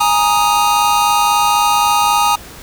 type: chord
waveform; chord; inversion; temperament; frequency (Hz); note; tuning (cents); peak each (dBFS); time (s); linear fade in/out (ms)
square; Ab suspended second; none; just; 830.6 / 934.4 / 1245.9; Ab5 / Bb5 / Eb6; 0 / +4 / +2; -16; 0-2.36; 10
effects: pink hiss -35 dBFS RMS until 2.62 s